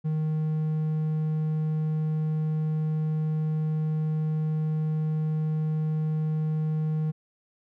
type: tone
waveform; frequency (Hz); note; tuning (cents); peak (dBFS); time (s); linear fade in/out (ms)
triangle; 155.6; D#3; 0; -22; 0.04-7.12; 20
effects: none